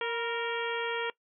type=harmonic tone with a mistuned harmonic; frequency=464.1 Hz; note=A#4; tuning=8 cents flat; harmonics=1 / 2 / 3 / 4 / 5 / 6 / 7; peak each=-33 / -36 / -38 / -39 / -40 / -41 / -41 dBFS; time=0.01-1.1 s; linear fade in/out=2 ms; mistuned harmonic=2; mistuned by=+47 cents; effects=noise-tail reverb RT60 0.1 s tail -21 dB re dry